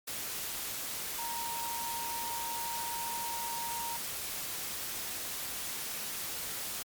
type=tone in noise; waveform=sine; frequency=932.3 Hz; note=A#5; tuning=in tune; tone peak=-37 dBFS; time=1.18-3.97 s; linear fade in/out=10 ms; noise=white; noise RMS=-38 dBFS; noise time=0.07-6.83 s; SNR=-2 dB; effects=MP3 96 kbps